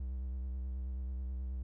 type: tone with vibrato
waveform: triangle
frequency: 64 Hz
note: C2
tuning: 38 cents flat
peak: -34 dBFS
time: 0-1.63 s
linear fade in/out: 5 ms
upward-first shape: sine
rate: 9.3 Hz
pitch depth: 52 cents each way
effects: none